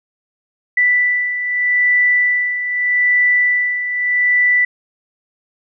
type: beating tone pair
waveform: sine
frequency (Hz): 1975.5 / 1976.31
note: B6 / B6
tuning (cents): 0 / +1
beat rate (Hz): 0.81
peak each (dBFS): -20 / -13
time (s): 0.77-4.65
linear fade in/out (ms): 5
effects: none